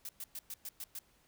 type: noise bursts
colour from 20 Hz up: blue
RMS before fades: -43 dBFS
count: 7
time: 0.05-0.99 s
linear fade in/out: 2 ms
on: 40 ms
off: 110 ms
effects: pink hiss -69 dBFS RMS until 1.27 s